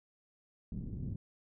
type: low-pass noise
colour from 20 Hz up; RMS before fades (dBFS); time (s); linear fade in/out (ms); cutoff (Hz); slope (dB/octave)
white; -40; 0.72-1.16; 2; 210; 24
effects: none